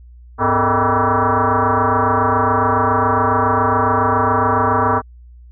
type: tone with frequency modulation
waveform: sine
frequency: 102.1 Hz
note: G#2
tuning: 29 cents flat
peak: -12 dBFS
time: 0.38-5.02 s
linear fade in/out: 50 ms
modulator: 177 Hz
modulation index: 7.2
effects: added 60 Hz sine -38 dBFS peak until 5.51 s